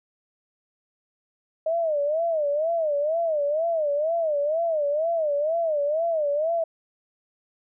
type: tone with vibrato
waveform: sine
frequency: 622.3 Hz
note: D#5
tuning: in tune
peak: -21 dBFS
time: 1.66-6.64 s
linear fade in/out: 5 ms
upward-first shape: sine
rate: 2.1 Hz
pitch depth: 150 cents each way
effects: none